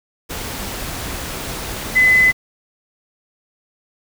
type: tone in noise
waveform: sine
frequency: 2019 Hz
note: B6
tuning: 38 cents sharp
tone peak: -9 dBFS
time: 1.95-2.32 s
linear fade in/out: 20 ms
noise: pink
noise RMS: -27 dBFS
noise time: 0.29-2.33 s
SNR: +15 dB
effects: none